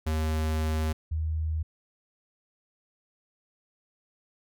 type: tone pair in turn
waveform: square / sine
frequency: 78.4 / 78.9 Hz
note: D#2 / D#2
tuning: +14 / +25 cents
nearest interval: unison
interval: 11 cents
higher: second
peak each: -26 dBFS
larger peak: neither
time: 0.06-0.93 / 1.11-1.63 s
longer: first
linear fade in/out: 10 ms
effects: none